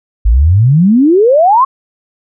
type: exponential sweep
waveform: sine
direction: up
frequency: 49.78 to 1108.7 Hz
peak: -4 dBFS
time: 0.25-1.65 s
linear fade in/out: 10 ms
effects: none